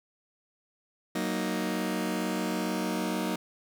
sawtooth chord, D# minor, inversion first, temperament just, 186.68 / 233.3 / 311.1 Hz, F#3 / A#3 / D#4, +16 / +2 / 0 cents, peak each -29 dBFS, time 1.15-3.36 s, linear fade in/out 5 ms, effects none

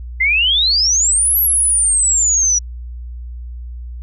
sine exponential two-way sweep, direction up then down, 2025 to 11840 to 5770 Hz, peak -11 dBFS, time 0.2-2.59 s, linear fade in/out 10 ms, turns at 1.38 s, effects added 60 Hz sine -26 dBFS peak until 4.02 s

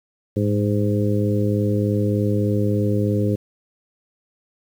harmonic tone with a mistuned harmonic, 103.3 Hz, G#2, 9 cents flat, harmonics 1 / 2 / 3 / 4 / 5, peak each -20 / -23 / -25 / -26 / -27 dBFS, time 0.36-3.36 s, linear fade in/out 10 ms, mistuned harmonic 1, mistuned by +44 cents, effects 8-bit

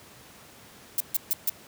violet noise bursts, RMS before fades -24 dBFS, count 4, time 0.98-1.496 s, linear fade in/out 2 ms, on 24 ms, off 140 ms, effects pink hiss -50 dBFS RMS until 1.67 s + high-pass 100 Hz 12 dB/octave

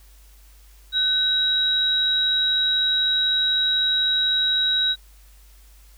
sine tone pair together, 1514 / 3848 Hz, F#6 / B7, +39 / -46 cents, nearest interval octave + major third, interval 1615 cents, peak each -28 / -18 dBFS, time 0.92-4.96 s, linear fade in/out 50 ms, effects added 50 Hz sine -47 dBFS peak until 5.97 s + white hiss -56 dBFS RMS until 5.97 s

